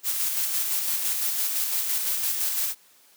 blue noise with tremolo, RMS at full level -25 dBFS, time 0.03-2.75 s, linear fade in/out 50 ms, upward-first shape square, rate 5.9 Hz, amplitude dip 30%, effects white hiss -57 dBFS RMS until 3.16 s + high-pass 200 Hz 12 dB/octave

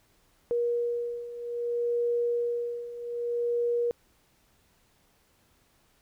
sine beating tone pair, 475.7 / 476.32 Hz, A#4 / A#4, +35 / +37 cents, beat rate 0.62 Hz, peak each -32 / -28 dBFS, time 0.51-3.91 s, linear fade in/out 0 ms, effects pink hiss -66 dBFS RMS until 6.01 s

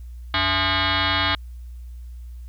sine tone with frequency modulation, 1046 Hz, C6, 1 cent flat, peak -18 dBFS, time 0.34-1.35 s, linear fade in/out 2 ms, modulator 379 Hz, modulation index 7.7, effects added 60 Hz sine -34 dBFS peak until 2.48 s + white hiss -63 dBFS RMS until 2.48 s

